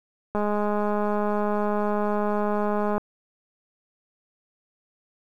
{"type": "click train", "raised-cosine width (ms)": 1, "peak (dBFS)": -13, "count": 548, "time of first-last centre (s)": [0.35, 2.98], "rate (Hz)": 208, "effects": ["9-bit"]}